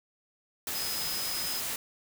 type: tone in noise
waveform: sine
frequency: 5060 Hz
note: D#8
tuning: 28 cents sharp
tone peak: -35 dBFS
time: 0.75-1.6 s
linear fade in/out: 2 ms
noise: white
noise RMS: -34 dBFS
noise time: 0.67-1.76 s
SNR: -4 dB
effects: none